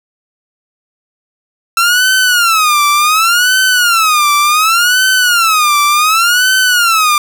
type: tone with vibrato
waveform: sawtooth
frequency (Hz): 1336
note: E6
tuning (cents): +23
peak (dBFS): -4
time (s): 1.77-7.18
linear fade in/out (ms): 2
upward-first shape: sine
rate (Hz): 0.68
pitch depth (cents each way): 230
effects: none